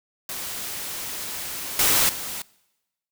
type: noise with level steps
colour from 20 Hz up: white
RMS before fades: -32 / -19 / -32 dBFS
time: 0.29-2.42 s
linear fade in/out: 2 ms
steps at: 1.79 / 2.09 s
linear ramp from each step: 2 ms
effects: noise-tail reverb RT60 1.0 s tail -23 dB re dry